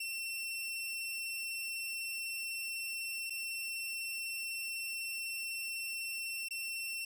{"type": "tone with dropouts", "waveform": "sawtooth", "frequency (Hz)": 2704, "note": "E7", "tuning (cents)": 43, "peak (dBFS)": -34, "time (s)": [0, 7.05], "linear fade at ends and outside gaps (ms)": 5, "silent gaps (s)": [[3.298, 3.304], [6.486, 6.507]], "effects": []}